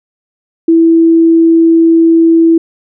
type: tone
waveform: sine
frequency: 329.6 Hz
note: E4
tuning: in tune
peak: -3 dBFS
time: 0.68-2.58 s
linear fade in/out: 5 ms
effects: none